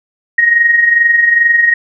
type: tone with amplitude modulation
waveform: sine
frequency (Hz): 1876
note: A#6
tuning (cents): +11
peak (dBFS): -4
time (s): 0.38-1.74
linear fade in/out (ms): 5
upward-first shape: sine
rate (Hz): 22.4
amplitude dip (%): 55
effects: none